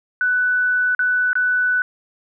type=tone with dropouts; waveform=sine; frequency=1491 Hz; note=F#6; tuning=13 cents sharp; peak=-15 dBFS; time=0.21-1.82 s; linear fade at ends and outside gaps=1 ms; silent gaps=0.949-0.992 / 1.331-1.354 s; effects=none